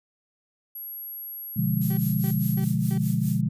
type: tone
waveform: sine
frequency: 11530 Hz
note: F#9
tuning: 46 cents flat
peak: -34 dBFS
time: 0.75-2.6 s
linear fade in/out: 5 ms
type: chord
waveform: sine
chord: B diminished seventh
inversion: none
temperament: equal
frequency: 123.47 / 146.83 / 174.61 / 207.7 Hz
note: B2 / D3 / F3 / Ab3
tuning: 0 / 0 / 0 / 0 cents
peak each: -27 dBFS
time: 1.56-3.49 s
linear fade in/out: 10 ms
type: noise with tremolo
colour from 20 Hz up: violet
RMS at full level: -35 dBFS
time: 1.81-3.41 s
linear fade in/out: 5 ms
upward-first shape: sine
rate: 4.9 Hz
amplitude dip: 75%
type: tone bursts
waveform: 30% pulse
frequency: 385.3 Hz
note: G4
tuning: 30 cents flat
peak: -35 dBFS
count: 4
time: 1.9-2.98 s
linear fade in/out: 5 ms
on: 75 ms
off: 260 ms
effects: resampled to 32000 Hz